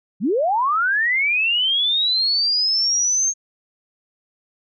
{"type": "linear sweep", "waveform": "sine", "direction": "up", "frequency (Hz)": [159, 6460], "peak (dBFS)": -16, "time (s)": [0.2, 3.34], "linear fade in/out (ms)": 50, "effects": []}